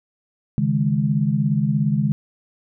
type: chord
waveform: sine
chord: C# suspended second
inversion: none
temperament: equal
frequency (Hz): 138.59 / 155.56 / 207.7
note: C#3 / D#3 / G#3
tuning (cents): 0 / 0 / 0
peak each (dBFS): -21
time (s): 0.58-2.12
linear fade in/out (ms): 0
effects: none